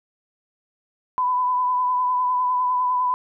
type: tone with vibrato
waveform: sine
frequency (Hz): 1000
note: B5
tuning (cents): +21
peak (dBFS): -18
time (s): 1.18-3.14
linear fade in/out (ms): 0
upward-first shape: sine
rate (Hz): 9.9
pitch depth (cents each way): 24
effects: none